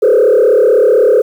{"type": "tone with frequency modulation", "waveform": "sine", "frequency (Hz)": 466.2, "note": "A#4", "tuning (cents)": 0, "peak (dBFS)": -4, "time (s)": [0.02, 1.22], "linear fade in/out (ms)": 10, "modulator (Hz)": 35.9, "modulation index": 1.8, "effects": ["tanh soft clip ceiling -2 dBFS", "7-bit"]}